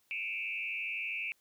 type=tone with frequency modulation; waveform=sine; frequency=2489 Hz; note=D#7; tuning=in tune; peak=-34 dBFS; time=0.11-1.32 s; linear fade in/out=0 ms; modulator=92.2 Hz; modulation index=2.5; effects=white hiss -72 dBFS RMS until 1.4 s